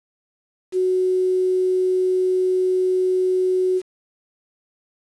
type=tone with quantisation; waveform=sine; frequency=370 Hz; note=F#4; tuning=in tune; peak=-16 dBFS; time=0.72-3.82 s; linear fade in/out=50 ms; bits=7; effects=resampled to 24000 Hz